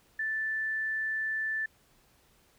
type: tone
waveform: sine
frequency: 1760 Hz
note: A6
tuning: in tune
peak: -29 dBFS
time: 0.19-1.66 s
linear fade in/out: 5 ms
effects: pink hiss -65 dBFS RMS until 2.58 s